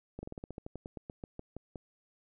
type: slowing click train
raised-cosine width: 2 ms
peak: -28 dBFS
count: 17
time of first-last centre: 0.19-1.758 s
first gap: 40 ms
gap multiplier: 1.11
effects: none